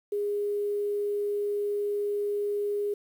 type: tone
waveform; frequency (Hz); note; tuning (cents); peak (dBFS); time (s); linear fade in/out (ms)
sine; 410.5; G#4; -20; -26; 0.12-2.94; 5
effects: 9-bit